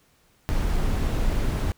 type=noise; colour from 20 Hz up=brown; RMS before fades=-23 dBFS; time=0.49-1.72 s; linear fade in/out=0 ms; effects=pink hiss -62 dBFS RMS until 1.77 s